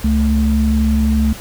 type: tone pair together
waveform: sine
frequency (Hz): 68.95 / 218.9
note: C#2 / A3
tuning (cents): -9 / -9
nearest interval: octave + minor sixth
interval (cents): 2000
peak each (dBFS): -14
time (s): 0.04-1.33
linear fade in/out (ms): 5
effects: pink hiss -33 dBFS RMS until 1.4 s